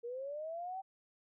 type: linear sweep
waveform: sine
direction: up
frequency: 462.2 to 778 Hz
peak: -39 dBFS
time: 0.03-0.82 s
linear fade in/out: 20 ms
effects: none